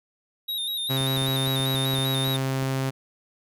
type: tone with vibrato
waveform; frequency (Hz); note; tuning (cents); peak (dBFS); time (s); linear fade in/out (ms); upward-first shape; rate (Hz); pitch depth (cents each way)
square; 3729; A#7; 0; -27; 0.48-2.37; 10; square; 5.1; 45
type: tone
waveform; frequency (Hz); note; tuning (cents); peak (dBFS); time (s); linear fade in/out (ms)
sawtooth; 133.3; C3; +33; -20; 0.89-2.91; 20
type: clicks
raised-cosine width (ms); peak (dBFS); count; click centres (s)
3; -28; 11; 1.01 / 1.175 / 1.22 / 1.286 / 1.476 / 1.602 / 1.745 / 1.936 / 1.986 / 2.278 / 2.626
effects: none